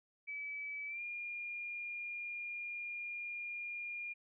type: tone with pitch glide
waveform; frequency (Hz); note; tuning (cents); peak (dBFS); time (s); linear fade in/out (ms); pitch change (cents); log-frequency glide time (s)
sine; 2296 to 2414; D7 to D7; -40 to +47; -40; 0.27-4.14; 20; +87; 0.87-1.02
effects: none